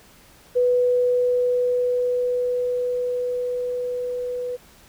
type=tone with level ramp; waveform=sine; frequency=494.1 Hz; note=B4; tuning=1 cent sharp; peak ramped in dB=-15 to -25 dBFS; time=0.55-4.57 s; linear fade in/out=20 ms; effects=pink hiss -51 dBFS RMS until 4.88 s